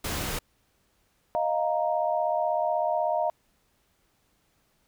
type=noise; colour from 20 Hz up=pink; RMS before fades=-31 dBFS; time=0.04-0.39 s; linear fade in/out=5 ms
type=chord; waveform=sine; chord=Eb suspended second; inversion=none; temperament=equal; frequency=622.3 / 698.5 / 932.3 Hz; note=Eb5 / F5 / Bb5; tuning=0 / 0 / 0 cents; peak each=-27 / -27 / -30 dBFS; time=1.35-3.3 s; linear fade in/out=0 ms
effects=pink hiss -69 dBFS RMS until 4.87 s